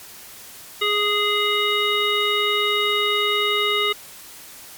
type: harmonic tone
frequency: 415.3 Hz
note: G#4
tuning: in tune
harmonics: 1 / 3 / 5 / 7 / 9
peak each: -24 / -24 / -24 / -24 / -24 dBFS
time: 0.81-3.93 s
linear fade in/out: 10 ms
effects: white hiss -41 dBFS RMS until 4.77 s + MP3 96 kbps